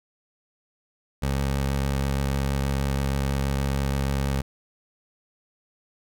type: tone with vibrato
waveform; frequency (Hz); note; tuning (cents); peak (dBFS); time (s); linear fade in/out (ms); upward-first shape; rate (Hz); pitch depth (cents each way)
20% pulse; 68.5; C#2; -20; -18; 1.22-4.42; 10; triangle; 6.3; 20
effects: none